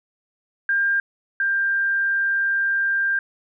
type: tone pair in turn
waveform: sine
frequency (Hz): 1600 / 1589.9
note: G6 / G6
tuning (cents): +35 / +24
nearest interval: unison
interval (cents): 11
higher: first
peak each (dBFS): -17 / -18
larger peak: first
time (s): 0.69-1 / 1.4-3.19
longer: second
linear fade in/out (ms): 2
effects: none